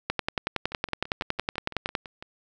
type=two click trains; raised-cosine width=0.3 ms; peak=-9 / -23 dBFS; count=21 / 10; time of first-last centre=0.1-1.952 / 0.72-2.225 s; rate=10.8 / 5.98 Hz; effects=none